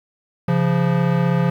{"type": "tone pair together", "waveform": "square", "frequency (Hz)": [137.39, 173.1], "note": ["C#3", "F3"], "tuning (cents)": [-15, -15], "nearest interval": "major third", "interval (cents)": 400, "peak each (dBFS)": [-20, -18], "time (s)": [0.48, 1.5], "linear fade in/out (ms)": 5, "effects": ["low-pass 2000 Hz 12 dB/octave", "8-bit"]}